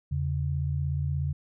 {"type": "tone pair together", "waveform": "sine", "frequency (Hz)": [83.24, 140], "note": ["E2", "C#3"], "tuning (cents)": [17, 18], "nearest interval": "major sixth", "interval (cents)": 901, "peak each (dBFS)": [-29, -28], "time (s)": [0.11, 1.33], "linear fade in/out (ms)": 10, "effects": []}